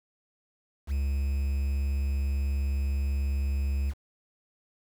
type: tone with quantisation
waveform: triangle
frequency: 69.3 Hz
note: C#2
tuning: in tune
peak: -23 dBFS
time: 0.87-3.94 s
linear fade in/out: 50 ms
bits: 8
effects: none